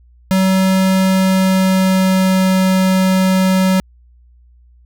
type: tone with pitch glide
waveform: square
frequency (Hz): 189.3 to 187.88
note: F#3 to F#3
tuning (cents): +40 to +27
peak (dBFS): -11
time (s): 0.31-3.8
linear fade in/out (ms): 0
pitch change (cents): -13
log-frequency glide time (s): 1.07-2.59
effects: added 60 Hz sine -44 dBFS peak until 4.85 s